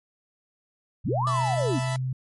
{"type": "linear two-way sweep", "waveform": "sine", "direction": "up then down", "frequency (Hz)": [46.25, 1212, 210.8], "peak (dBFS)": -24, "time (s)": [1.04, 1.8], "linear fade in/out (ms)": 20, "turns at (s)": 1.27}
{"type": "tone with pitch glide", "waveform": "sine", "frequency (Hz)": [124.9, 129.3], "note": ["B2", "C3"], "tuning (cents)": [20, -20], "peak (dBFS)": -25, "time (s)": [1.08, 2.13], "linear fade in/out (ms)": 5, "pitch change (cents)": 60, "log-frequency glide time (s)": [1.28, 1.97]}
{"type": "chord", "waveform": "sawtooth", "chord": "E suspended fourth", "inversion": "none", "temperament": "equal", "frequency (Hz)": [659.3, 880, 987.8], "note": ["E5", "A5", "B5"], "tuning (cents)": [0, 0, 0], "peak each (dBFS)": [-29, -34, -32], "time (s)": [1.27, 1.96], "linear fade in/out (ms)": 0}
{"effects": ["MP3 48 kbps"]}